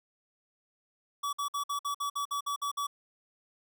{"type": "tone bursts", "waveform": "square", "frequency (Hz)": 1142, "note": "D6", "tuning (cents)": -49, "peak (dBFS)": -31, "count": 11, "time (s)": [1.23, 2.87], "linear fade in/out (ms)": 10, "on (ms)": 100, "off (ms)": 54, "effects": []}